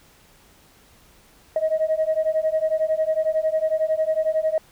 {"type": "beating tone pair", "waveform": "sine", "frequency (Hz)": [626, 637], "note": ["D#5", "D#5"], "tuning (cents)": [10, 41], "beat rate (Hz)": 11, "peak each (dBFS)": -21, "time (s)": [1.56, 4.58], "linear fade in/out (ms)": 2, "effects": ["tanh soft clip ceiling -13 dBFS", "pink hiss -54 dBFS RMS until 4.71 s"]}